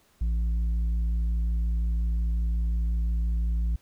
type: tone with tanh clipping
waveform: sine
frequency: 56.6 Hz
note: A1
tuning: 50 cents sharp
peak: -24 dBFS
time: 0.21-3.76 s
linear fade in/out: 5 ms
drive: 5 dB
effects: pink hiss -63 dBFS RMS until 3.81 s